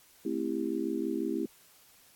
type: chord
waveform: sine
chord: A minor seventh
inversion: none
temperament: just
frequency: 220 / 264 / 330 / 396 Hz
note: A3 / C4 / E4 / G4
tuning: 0 / +16 / +2 / +18 cents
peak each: -37 / -35 / -33 / -36 dBFS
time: 0.25-1.46 s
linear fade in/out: 5 ms
effects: white hiss -60 dBFS RMS until 2.15 s + AAC 64 kbps